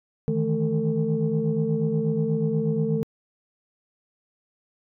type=tone cluster; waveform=sine; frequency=152.9 / 161.2 / 217.2 / 450.4 Hz; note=D#3 / E3 / A3 / A4; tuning=-30 / -38 / -22 / +40 cents; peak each=-26 dBFS; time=0.28-3.03 s; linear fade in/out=0 ms; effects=tanh soft clip ceiling -13 dBFS